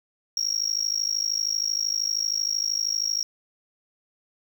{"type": "tone with amplitude modulation", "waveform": "triangle", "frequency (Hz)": 5588, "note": "F8", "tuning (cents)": 0, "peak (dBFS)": -17, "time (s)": [0.37, 3.23], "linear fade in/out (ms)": 2, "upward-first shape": "sine", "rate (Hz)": 52.9, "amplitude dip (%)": 100, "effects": ["tanh soft clip ceiling -16 dBFS", "8-bit"]}